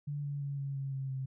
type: tone with pitch steps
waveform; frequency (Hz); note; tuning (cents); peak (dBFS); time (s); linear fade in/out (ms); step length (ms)
sine; 145.1 / 142.94 / 140.81 / 138.71 / 136.64 / 134.6 / 132.6; D3 / D3 / C#3 / C#3 / C#3 / C3 / C3; -21 / -47 / +27 / +1 / -25 / +49 / +23; -34; 0.07-1.26; 10; 170
effects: none